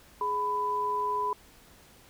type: tone pair together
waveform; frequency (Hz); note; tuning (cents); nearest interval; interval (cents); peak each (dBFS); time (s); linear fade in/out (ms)
sine; 417.5 / 997.3; G#4 / B5; +9 / +17; octave + minor third; 1508; -35 / -27; 0.21-1.33; 2
effects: pink hiss -56 dBFS RMS until 2.09 s